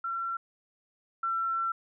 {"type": "tone pair in turn", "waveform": "sine", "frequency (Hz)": [1358, 1348.6], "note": ["F6", "E6"], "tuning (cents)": [-49, 39], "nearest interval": "unison", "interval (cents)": 12, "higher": "first", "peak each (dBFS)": [-30, -27], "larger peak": "second", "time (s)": [[0.04, 0.37], [1.23, 1.72]], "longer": "second", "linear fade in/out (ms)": 5, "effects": []}